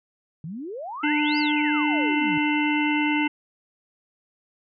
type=exponential two-way sweep; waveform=sine; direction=up then down; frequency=146.83 to 5030 to 146.83 Hz; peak=-31 dBFS; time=0.44-2.38 s; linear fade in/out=2 ms; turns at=1.38 s
type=harmonic tone; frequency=298.4 Hz; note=D4; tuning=28 cents sharp; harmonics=1 / 3 / 5 / 7 / 9 / 10; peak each=-22 / -28 / -34 / -27 / -30 / -36 dBFS; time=1.03-3.28 s; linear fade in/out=10 ms
effects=none